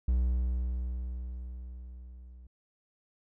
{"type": "tone with level ramp", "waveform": "triangle", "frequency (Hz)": 61.74, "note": "B1", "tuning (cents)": 0, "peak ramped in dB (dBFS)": [-21, -46], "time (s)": [0.08, 2.47], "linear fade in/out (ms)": 5, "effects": []}